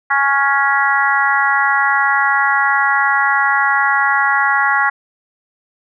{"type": "harmonic tone with a mistuned harmonic", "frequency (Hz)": 277.2, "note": "C#4", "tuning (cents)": 0, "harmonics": [3, 4, 5, 6, 7], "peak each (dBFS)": [-18, -18, -18, -18, -18], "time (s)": [0.1, 4.9], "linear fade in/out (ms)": 10, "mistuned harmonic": 5, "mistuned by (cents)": 20, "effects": []}